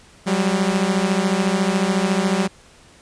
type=beating tone pair; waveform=sawtooth; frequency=185 / 199 Hz; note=F#3 / G3; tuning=0 / +26 cents; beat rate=14 Hz; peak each=-16 dBFS; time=0.26-2.48 s; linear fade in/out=20 ms; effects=pink hiss -49 dBFS RMS until 3.01 s + resampled to 22050 Hz